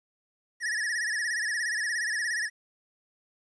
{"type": "tone with vibrato", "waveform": "square", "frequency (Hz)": 1802, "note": "A6", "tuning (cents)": 41, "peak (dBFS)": -28, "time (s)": [0.6, 2.5], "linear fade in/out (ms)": 50, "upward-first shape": "sine", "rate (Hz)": 17, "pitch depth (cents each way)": 120, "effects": ["resampled to 22050 Hz", "11-bit"]}